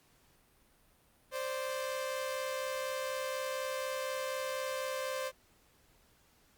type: tone pair together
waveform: sawtooth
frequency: 523.3 / 587.4 Hz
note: C5 / D5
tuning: 0 / 0 cents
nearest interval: major second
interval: 200 cents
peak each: -32 / -37 dBFS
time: 1.31-5.32 s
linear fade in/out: 50 ms
effects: pink hiss -67 dBFS RMS until 6.57 s + Opus 48 kbps